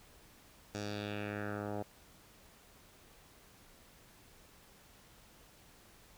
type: tone with low-pass filter sweep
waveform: 10% pulse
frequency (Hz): 103.5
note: G#2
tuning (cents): -5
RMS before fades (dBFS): -40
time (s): 0.74-1.83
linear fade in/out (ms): 10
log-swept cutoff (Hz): 6500 to 780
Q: 2.4
effects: pink hiss -61 dBFS RMS until 6.17 s